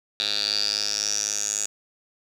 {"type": "tone with band-pass filter sweep", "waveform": "10% pulse", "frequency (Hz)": 103.83, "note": "G#2", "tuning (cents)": 0, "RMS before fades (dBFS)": -26, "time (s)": [0.2, 1.66], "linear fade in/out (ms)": 0, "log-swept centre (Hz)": [4000, 7000], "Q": 8.6, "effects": []}